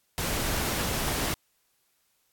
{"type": "noise", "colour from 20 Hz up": "pink", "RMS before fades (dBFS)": -29, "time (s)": [0.18, 1.34], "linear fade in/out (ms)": 0, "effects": ["white hiss -71 dBFS RMS until 2.32 s", "AAC 64 kbps"]}